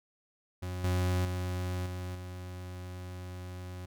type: tone with level steps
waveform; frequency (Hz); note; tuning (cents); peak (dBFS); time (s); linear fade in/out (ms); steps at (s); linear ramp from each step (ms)
40% pulse; 90.8; F#2; -32; -34 / -26 / -31 / -35 / -39; 0.62-3.86; 10; 0.84 / 1.25 / 1.86 / 2.15; 2
effects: none